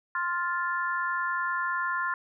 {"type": "harmonic tone", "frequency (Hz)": 349.7, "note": "F4", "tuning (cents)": 2, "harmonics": [3, 4, 5], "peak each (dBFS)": [-30, -31, -32], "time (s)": [0.15, 2.14], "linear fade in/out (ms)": 2, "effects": []}